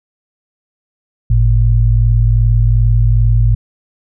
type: tone pair together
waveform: sine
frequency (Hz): 50.25 / 112.8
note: G1 / A2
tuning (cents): +44 / +44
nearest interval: octave + major second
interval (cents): 1400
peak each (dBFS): -10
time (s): 1.3-3.55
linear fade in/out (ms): 5
effects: none